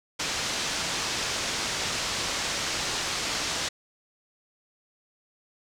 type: low-pass noise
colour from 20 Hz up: white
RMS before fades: -30 dBFS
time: 0.19-3.69 s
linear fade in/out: 10 ms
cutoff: 6600 Hz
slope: 24 dB/octave
effects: none